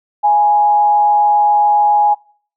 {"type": "tone with frequency modulation", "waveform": "sine", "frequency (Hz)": 830.6, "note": "G#5", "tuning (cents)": 0, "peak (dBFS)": -8, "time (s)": [0.23, 2.15], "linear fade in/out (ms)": 20, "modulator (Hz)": 146, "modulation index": 0.23, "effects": ["noise-tail reverb RT60 0.5 s tail -25 dB re dry"]}